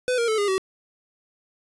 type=tone with pitch steps; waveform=square; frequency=502 / 468.4 / 437 / 407.8 / 380.4 Hz; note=B4 / A#4 / A4 / G#4 / F#4; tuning=+28 / +8 / -12 / -32 / +48 cents; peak=-21 dBFS; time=0.08-0.58 s; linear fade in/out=0 ms; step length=100 ms; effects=resampled to 24000 Hz + 9-bit